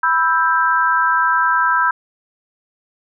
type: chord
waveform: sine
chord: E minor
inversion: second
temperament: equal with one note detuned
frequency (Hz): 987.8 / 1318.5 / 1579.8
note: B5 / E6 / G6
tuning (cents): 0 / 0 / +13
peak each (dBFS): -17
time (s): 0.03-1.91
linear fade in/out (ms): 5
effects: none